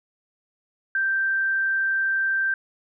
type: tone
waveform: sine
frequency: 1568 Hz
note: G6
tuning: in tune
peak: -20 dBFS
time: 0.95-2.54 s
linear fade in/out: 2 ms
effects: none